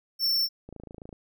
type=tone; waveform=square; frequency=5410 Hz; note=E8; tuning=44 cents sharp; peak=-23 dBFS; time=0.19-0.49 s; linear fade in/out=50 ms
type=click train; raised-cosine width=2 ms; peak=-29 dBFS; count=13; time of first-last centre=0.69-1.128 s; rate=27.4 Hz
effects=none